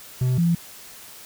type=tone pair in turn; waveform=triangle / sine; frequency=127.2 / 169.79 Hz; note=C3 / F3; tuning=-48 / -49 cents; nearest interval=perfect fourth; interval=499 cents; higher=second; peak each=-16 dBFS; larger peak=neither; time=0.21-0.38 / 0.38-0.55 s; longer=neither; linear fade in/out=5 ms; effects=white hiss -43 dBFS RMS until 1.25 s